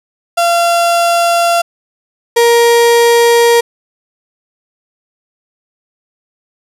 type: tone pair in turn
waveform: 35% pulse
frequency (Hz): 686 / 469.8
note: F5 / A#4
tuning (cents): -31 / +13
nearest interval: perfect fifth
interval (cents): 656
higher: first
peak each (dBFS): -7 / -4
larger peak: second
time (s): 0.37-1.62 / 2.36-3.61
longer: neither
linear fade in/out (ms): 10
effects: resampled to 32000 Hz + 7-bit